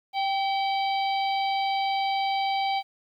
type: harmonic tone with a mistuned harmonic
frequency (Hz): 784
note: G5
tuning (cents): 0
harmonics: 1 / 3 / 4 / 5 / 6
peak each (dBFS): -24 / -34 / -36 / -38 / -40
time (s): 0.13-2.83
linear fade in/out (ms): 50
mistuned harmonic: 3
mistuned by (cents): -46
effects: 10-bit